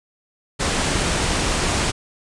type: low-pass noise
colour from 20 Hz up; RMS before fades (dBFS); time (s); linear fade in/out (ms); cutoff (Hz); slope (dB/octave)
pink; -21; 0.59-1.92; 20; 9700; 48
effects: resampled to 24000 Hz